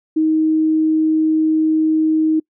sine tone, 314.6 Hz, D#4, 19 cents sharp, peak -12 dBFS, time 0.16-2.4 s, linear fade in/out 10 ms, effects noise-tail reverb RT60 0.1 s tail -26 dB re dry

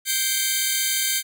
10% pulse tone cluster, 1579 / 2094 / 2304 / 3121 / 3690 Hz, G6 / C7 / D7 / G7 / A#7, +12 / +1 / -34 / -8 / -18 cents, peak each -19 dBFS, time 0.05-1.23 s, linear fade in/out 50 ms, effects none

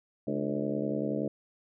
harmonic tone with a mistuned harmonic, 70.6 Hz, C#2, 32 cents sharp, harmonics 2 / 3 / 4 / 5 / 6 / 7 / 8 / 9, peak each -39 / -34 / -34 / -40 / -38 / -38 / -38 / -40 dBFS, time 0.27-1.28 s, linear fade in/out 5 ms, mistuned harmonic 4, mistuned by +88 cents, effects none

